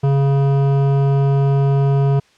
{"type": "tone with hard clipping", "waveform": "sine", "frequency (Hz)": 138.59, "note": "C#3", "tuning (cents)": 0, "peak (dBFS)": -14, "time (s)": [0.03, 2.2], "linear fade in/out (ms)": 10, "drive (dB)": 13, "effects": ["white hiss -54 dBFS RMS until 2.37 s", "low-pass 5000 Hz 12 dB/octave"]}